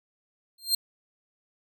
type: tone with exponential growth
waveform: sawtooth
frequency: 4186 Hz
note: C8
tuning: in tune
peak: -15 dBFS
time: 0.58-0.75 s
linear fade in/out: 5 ms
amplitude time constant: 35 ms
effects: none